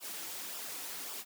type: noise with flanger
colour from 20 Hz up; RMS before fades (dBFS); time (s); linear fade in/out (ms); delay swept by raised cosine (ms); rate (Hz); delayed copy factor
white; -42; 0-1.25; 50; 0.47 to 5.07; 1.8; -0.55
effects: high-pass 200 Hz 12 dB/octave